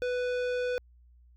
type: tone with tanh clipping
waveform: sine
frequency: 495.6 Hz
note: B4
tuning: 6 cents sharp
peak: -30 dBFS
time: 0.02-0.78 s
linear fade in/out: 0 ms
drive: 16 dB
effects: added 60 Hz sine -55 dBFS peak until 1.36 s